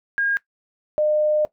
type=tone pair in turn; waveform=sine; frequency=1623 / 606.5 Hz; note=G#6 / D#5; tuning=-40 / -44 cents; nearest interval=octave + perfect fourth; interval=1704 cents; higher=first; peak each=-18 / -16 dBFS; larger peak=second; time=0.18-0.37 / 0.98-1.45 s; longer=second; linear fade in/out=0 ms; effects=noise-tail reverb RT60 0.1 s tail -18 dB re dry